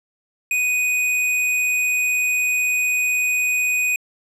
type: tone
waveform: square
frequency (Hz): 2489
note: D#7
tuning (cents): 0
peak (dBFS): -18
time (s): 0.51-3.96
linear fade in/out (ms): 2
effects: low-pass 12000 Hz 12 dB/octave